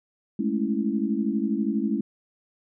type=chord; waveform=sine; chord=A major seventh; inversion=third; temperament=equal; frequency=207.7 / 220 / 277.2 / 329.6 Hz; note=G#3 / A3 / C#4 / E4; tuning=0 / 0 / 0 / 0 cents; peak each=-27 / -27 / -29 / -30 dBFS; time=0.39-2.01 s; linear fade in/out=5 ms; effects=none